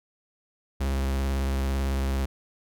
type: tone with vibrato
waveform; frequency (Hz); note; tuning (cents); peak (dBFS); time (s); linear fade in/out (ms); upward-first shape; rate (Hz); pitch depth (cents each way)
45% pulse; 67.4; C#2; -48; -24; 0.8-2.26; 10; sine; 18; 44
effects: none